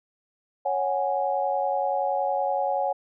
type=chord; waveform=sine; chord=C# suspended fourth; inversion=none; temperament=equal; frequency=554.4 / 740 / 830.6 Hz; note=C#5 / F#5 / G#5; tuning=0 / 0 / 0 cents; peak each=-27 dBFS; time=0.65-2.93 s; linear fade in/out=10 ms; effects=none